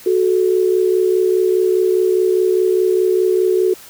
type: tone pair together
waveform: sine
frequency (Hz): 370 / 434.9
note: F#4 / A4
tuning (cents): 0 / -20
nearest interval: minor third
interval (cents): 280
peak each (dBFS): -13 / -17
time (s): 0.06-3.74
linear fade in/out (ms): 5
effects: white hiss -40 dBFS RMS until 3.89 s